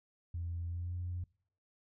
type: tone with pitch glide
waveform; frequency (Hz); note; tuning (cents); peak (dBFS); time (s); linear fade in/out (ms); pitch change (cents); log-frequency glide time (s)
sine; 85.4 to 88.72; F2 to F2; -38 to +28; -35; 0.34-1.24; 5; +66; 0.67-0.95
effects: noise-tail reverb RT60 0.6 s tail -25 dB re dry + tanh soft clip ceiling -31 dBFS